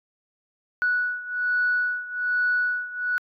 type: beating tone pair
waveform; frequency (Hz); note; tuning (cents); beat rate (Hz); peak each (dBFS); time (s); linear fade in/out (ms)
sine; 1473 / 1474.2; F#6 / F#6; -8 / -7; 1.2; -23 / -26; 0.82-3.18; 0
effects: tanh soft clip ceiling -14 dBFS